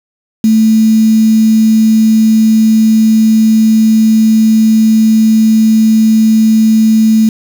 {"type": "tone with quantisation", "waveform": "sine", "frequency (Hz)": 220, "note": "A3", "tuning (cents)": 0, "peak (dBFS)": -4, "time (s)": [0.44, 7.29], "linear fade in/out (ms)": 2, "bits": 4, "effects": []}